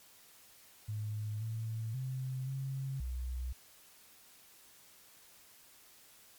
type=tone with pitch steps; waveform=sine; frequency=106.5 / 111.9 / 130.2 / 134.5 / 62.6 Hz; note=G#2 / A2 / C3 / C3 / B1; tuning=+44 / +30 / -8 / +48 / +24 cents; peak=-35 dBFS; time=0.88-3.53 s; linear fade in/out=10 ms; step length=530 ms; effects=white hiss -60 dBFS RMS until 6.38 s + MP3 96 kbps